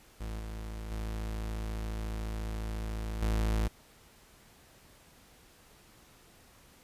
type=tone with level steps; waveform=40% pulse; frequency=54.2 Hz; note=A1; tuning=25 cents flat; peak=-35 / -37 / -33 / -26 dBFS; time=0.2-3.68 s; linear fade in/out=10 ms; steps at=0.4 / 0.91 / 3.22 s; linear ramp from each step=2 ms; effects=pink hiss -59 dBFS RMS until 6.83 s + resampled to 32000 Hz